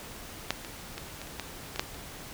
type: clicks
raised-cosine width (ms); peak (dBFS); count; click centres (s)
0.2; -9 / -22 / -19 / -22 / -29 / -16 / -18 / -9 / -29; 9; 0.506 / 0.648 / 0.98 / 1.216 / 1.272 / 1.397 / 1.76 / 1.795 / 1.945
effects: pink hiss -44 dBFS RMS until 2.33 s